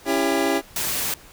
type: chord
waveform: 25% pulse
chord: C# diminished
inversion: none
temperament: just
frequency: 277.2 / 332.6 / 399.1 Hz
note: C#4 / E4 / G4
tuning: 0 / +16 / +31 cents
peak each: -20 dBFS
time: 0.05-0.62 s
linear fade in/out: 50 ms
type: noise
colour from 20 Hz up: white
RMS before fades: -25 dBFS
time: 0.76-1.14 s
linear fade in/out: 2 ms
effects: pink hiss -47 dBFS RMS until 1.32 s

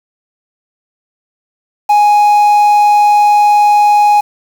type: tone with quantisation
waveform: triangle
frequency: 830.6 Hz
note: G#5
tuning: in tune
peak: -3 dBFS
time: 1.89-4.21 s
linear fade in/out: 10 ms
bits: 5
effects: none

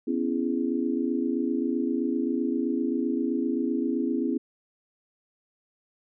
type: chord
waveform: sine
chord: C# minor seventh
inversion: third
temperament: just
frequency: 249.5 / 277.2 / 332.6 / 415.8 Hz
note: B3 / C#4 / E4 / G#4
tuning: +18 / 0 / +16 / +2 cents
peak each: -28 / -29 / -29 / -34 dBFS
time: 0.07-4.38 s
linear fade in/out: 10 ms
effects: none

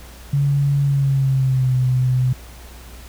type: tone with pitch glide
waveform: sine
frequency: 141.3 to 127.35 Hz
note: C#3 to C3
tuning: +34 to -46 cents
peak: -14 dBFS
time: 0.33-2.33 s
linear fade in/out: 5 ms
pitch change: -180 cents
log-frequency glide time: 0.82-1.77 s
effects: added 60 Hz sine -38 dBFS peak until 3.08 s + pink hiss -43 dBFS RMS until 3.08 s

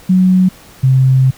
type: tone pair in turn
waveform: sine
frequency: 185 / 131.31 Hz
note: F#3 / C3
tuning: 0 / +7 cents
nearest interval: tritone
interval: 593 cents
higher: first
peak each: -6 / -6 dBFS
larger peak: neither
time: 0.09-0.49 / 0.83-1.31 s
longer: second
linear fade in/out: 10 ms
effects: pink hiss -40 dBFS RMS until 1.37 s

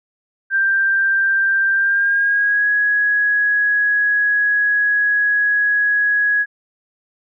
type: tone with pitch glide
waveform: sine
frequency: 1579 to 1669 Hz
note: G6 to G#6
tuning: +12 to +8 cents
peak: -13 dBFS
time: 0.5-6.46 s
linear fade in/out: 50 ms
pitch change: +96 cents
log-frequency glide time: 1.74-2.69 s
effects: none

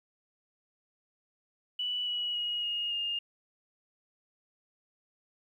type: tone with pitch steps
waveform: sine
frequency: 2960 / 2926 / 2892 / 2859 / 2826 Hz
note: F#7 / F#7 / F#7 / F7 / F7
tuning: 0 / -20 / -40 / +40 / +20 cents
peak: -30 dBFS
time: 1.79-3.19 s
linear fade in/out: 5 ms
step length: 280 ms
effects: 11-bit

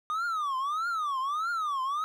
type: tone with vibrato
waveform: triangle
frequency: 1209 Hz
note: D6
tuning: 50 cents sharp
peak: -26 dBFS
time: 0.1-2.04 s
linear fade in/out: 0 ms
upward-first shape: triangle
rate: 1.6 Hz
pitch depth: 290 cents each way
effects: none

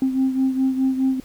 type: beating tone pair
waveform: sine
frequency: 262.7 / 267.5 Hz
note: C4 / C4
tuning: +7 / +38 cents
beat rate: 4.8 Hz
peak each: -17 / -23 dBFS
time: 0.02-1.2 s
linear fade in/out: 2 ms
effects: tanh soft clip ceiling -12 dBFS + pink hiss -49 dBFS RMS until 1.24 s

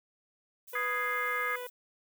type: noise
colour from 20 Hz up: violet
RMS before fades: -49 dBFS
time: 0.67-1.7 s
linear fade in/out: 10 ms
type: harmonic tone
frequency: 493.9 Hz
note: B4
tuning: in tune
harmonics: 1 / 2 / 3 / 4 / 5 / 6 / 7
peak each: -39 / -45 / -49 / -51 / -53 / -55 / -56 dBFS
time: 0.73-1.67 s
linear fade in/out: 5 ms
type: chord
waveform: sine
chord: Ab major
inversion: second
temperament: equal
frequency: 1244.5 / 1661.2 / 2093 Hz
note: Eb6 / Ab6 / C7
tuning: 0 / 0 / 0 cents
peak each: -34 dBFS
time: 0.75-1.56 s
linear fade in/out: 5 ms
effects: none

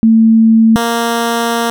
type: tone pair in turn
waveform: sine / 10% pulse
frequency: 224 / 232.8 Hz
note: A3 / A#3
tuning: +31 / -2 cents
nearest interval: minor second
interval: 67 cents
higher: second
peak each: -4 dBFS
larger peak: neither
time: 0.03-0.76 / 0.76-1.7 s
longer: second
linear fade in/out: 0 ms
effects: none

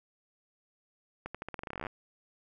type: accelerating click train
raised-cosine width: 0.5 ms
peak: -23 dBFS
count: 19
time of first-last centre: 1.26-1.868 s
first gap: 86 ms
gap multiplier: 0.87
effects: none

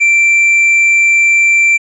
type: tone with tanh clipping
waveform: sine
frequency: 2349 Hz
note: D7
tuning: in tune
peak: -7 dBFS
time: 0-1.78 s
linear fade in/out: 20 ms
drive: 4 dB
effects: resampled to 22050 Hz

